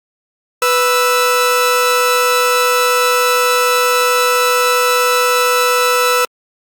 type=tone pair together; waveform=sawtooth; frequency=493.9 / 1318.5 Hz; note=B4 / E6; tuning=0 / 0 cents; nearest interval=octave + perfect fourth; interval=1700 cents; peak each=-10 dBFS; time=0.62-6.25 s; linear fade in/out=2 ms; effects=Opus 48 kbps